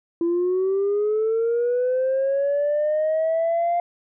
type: linear sweep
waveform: sine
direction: up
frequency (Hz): 335 to 699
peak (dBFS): -17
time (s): 0.21-3.8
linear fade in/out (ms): 2
effects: tanh soft clip ceiling -16 dBFS